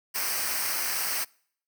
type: noise with comb filter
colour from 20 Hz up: white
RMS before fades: -29 dBFS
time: 0.14-1.25 s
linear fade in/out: 20 ms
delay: 0.28 ms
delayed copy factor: -0.7
effects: noise-tail reverb RT60 0.6 s tail -26 dB re dry